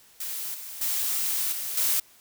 blue noise with level steps, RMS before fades -33 / -39 / -27 / -32 / -24 dBFS, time 0.2-2 s, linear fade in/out 5 ms, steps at 0.54 / 0.81 / 1.52 / 1.77 s, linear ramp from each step 5 ms, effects white hiss -56 dBFS RMS until 2.2 s

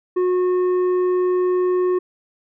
triangle tone with tanh clipping, 363.7 Hz, F#4, 30 cents flat, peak -17 dBFS, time 0.16-1.99 s, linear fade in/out 10 ms, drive 11 dB, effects none

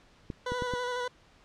clicks, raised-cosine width 3 ms, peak -22 dBFS, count 4, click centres 0.302 / 0.52 / 0.622 / 0.737 s
20% pulse tone with vibrato, 493.8 Hz, B4, in tune, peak -26 dBFS, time 0.46-1.08 s, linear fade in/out 5 ms, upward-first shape square, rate 12 Hz, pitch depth 20 cents each way
effects pink hiss -60 dBFS RMS until 1.44 s + low-pass 5000 Hz 12 dB/octave

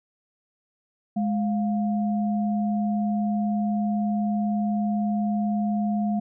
sine tone pair together, 209 / 703 Hz, G#3 / F5, +11 / +11 cents, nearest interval octave + major sixth, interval 2100 cents, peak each -22 / -31 dBFS, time 1.16-6.2 s, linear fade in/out 10 ms, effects none

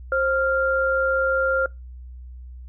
sine tone pair together, 530 / 1392.6 Hz, C5 / F6, +22 / -5 cents, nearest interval octave + perfect fourth, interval 1673 cents, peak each -21 dBFS, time 0.12-1.66 s, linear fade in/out 2 ms, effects noise-tail reverb RT60 0.2 s tail -23 dB re dry + added 62 Hz sine -36 dBFS peak until 2.68 s

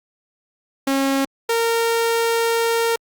sawtooth tone pair in turn, 272.2 / 460.8 Hz, C#4 / A#4, -31 / -20 cents, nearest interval major sixth, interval 911 cents, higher second, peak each -13 dBFS, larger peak neither, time 0.87-1.25 / 1.49-2.96 s, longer second, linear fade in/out 5 ms, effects Opus 48 kbps

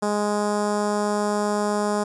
10% pulse tone with notch filter, 207.7 Hz, G#3, in tune, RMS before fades -23 dBFS, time 0.02-2.04 s, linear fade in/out 10 ms, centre 2900 Hz, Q 0.5, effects resampled to 22050 Hz

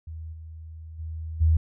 sine tone with level steps, 80.1 Hz, E2, 49 cents flat, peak -34 / -38 / -31 / -16 dBFS, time 0.07-1.57 s, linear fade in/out 5 ms, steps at 0.32 / 0.98 / 1.4 s, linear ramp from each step 20 ms, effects none

